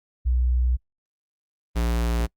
sine / square tone pair in turn, 61.74 / 58.27 Hz, B1 / A#1, 0 / 0 cents, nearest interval minor second, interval 100 cents, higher first, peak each -18 / -21 dBFS, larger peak first, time 0.25-0.77 / 1.75-2.27 s, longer neither, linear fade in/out 20 ms, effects noise-tail reverb RT60 0.1 s tail -26 dB re dry + Opus 48 kbps

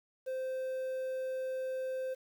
triangle tone with quantisation, 520 Hz, C5, 11 cents flat, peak -32 dBFS, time 0.26-2.15 s, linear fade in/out 20 ms, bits 10, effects none

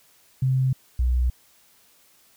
sine tone pair in turn, 130.81 / 61.86 Hz, C3 / B1, 0 / +3 cents, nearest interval octave + minor second, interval 1297 cents, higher first, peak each -18 dBFS, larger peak neither, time 0.42-0.73 / 0.99-1.3 s, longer neither, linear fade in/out 5 ms, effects white hiss -58 dBFS RMS until 2.36 s

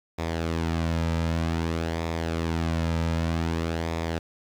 sawtooth tone with flanger, 82.41 Hz, E2, in tune, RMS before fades -27 dBFS, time 0.18-4.19 s, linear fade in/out 10 ms, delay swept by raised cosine 0.67 to 2.77 ms, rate 0.53 Hz, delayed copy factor -0.5, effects low-pass 6000 Hz 12 dB/octave + 8-bit

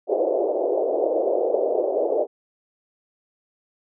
white band-pass noise, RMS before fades -22 dBFS, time 0.07-2.27 s, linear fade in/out 50 ms, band 360 to 640 Hz, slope 48 dB/octave, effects none

